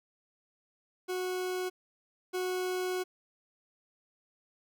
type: tone pair in turn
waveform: 40% pulse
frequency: 367.1 / 367.1 Hz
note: F#4 / F#4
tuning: -14 / -14 cents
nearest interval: unison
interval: 0 cents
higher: neither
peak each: -31 / -30 dBFS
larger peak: second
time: 1.08-1.7 / 2.33-3.04 s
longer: second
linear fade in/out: 20 ms
effects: none